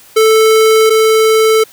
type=tone pair in turn; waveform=square; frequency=440 / 440 Hz; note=A4 / A4; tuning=0 / 0 cents; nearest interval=unison; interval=0 cents; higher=neither; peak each=-6 / -7 dBFS; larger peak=first; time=0.16-0.9 / 0.9-1.64 s; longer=neither; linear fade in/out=10 ms; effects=white hiss -41 dBFS RMS until 1.72 s